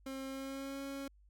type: tone with pitch glide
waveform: 30% pulse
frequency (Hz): 267.4 to 275.2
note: C4 to C#4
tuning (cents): +38 to -12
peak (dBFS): -38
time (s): 0.06-1.08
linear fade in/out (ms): 5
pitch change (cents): +50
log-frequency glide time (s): 0.27-0.81
effects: added 50 Hz sine -61 dBFS peak until 1.29 s